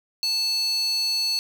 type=tone with high-pass filter; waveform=square; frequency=880 Hz; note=A5; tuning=in tune; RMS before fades=-24 dBFS; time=0.23-1.39 s; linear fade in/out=0 ms; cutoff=4100 Hz; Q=10; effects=none